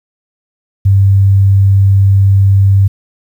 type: tone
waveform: sine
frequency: 98 Hz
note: G2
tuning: in tune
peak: -4 dBFS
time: 0.85-2.88 s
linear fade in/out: 10 ms
effects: 7-bit